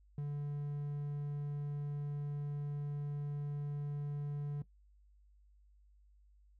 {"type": "tone", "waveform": "triangle", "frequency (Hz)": 145, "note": "D3", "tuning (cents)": -22, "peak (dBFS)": -34, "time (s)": [0.18, 4.62], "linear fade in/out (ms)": 2, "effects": ["noise-tail reverb RT60 0.1 s tail -17 dB re dry", "added 50 Hz sine -62 dBFS peak until 6.59 s"]}